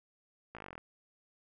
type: slowing click train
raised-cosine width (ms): 0.5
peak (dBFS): -30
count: 12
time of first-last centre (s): 0.55-0.779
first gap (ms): 17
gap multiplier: 1.04
effects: none